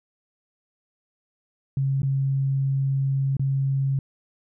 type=tone with dropouts; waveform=sine; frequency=136.1 Hz; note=C#3; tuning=31 cents flat; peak=-20 dBFS; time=1.77-3.99 s; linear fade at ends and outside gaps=2 ms; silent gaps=2.019-2.031 / 3.368-3.395 s; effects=none